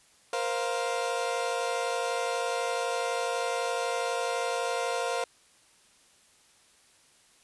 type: chord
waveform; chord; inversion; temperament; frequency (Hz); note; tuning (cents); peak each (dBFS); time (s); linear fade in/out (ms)
30% pulse; Bb suspended second; none; equal with one note detuned; 471.3 / 523.3 / 698.5; Bb4 / C5 / F5; +19 / 0 / 0; -30; 0.33-5.24; 2
effects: white hiss -61 dBFS RMS until 7.43 s + resampled to 24000 Hz